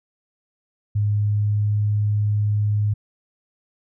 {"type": "tone with pitch glide", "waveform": "sine", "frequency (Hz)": [103.83, 104.49], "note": ["G#2", "G#2"], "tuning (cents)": [0, 11], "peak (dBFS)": -17, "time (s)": [0.95, 2.94], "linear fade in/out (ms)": 10, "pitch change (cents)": 11, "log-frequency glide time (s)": [1.06, 1.79], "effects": []}